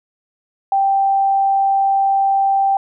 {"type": "tone", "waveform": "sine", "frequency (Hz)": 784, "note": "G5", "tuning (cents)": 0, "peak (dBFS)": -12, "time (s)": [0.72, 2.77], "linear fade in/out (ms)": 2, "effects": []}